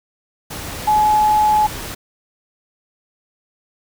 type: tone in noise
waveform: sine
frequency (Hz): 850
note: G#5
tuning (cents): +40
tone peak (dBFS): -11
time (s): 0.87-1.67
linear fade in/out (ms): 10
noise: pink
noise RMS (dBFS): -29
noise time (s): 0.5-1.95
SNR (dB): +15
effects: none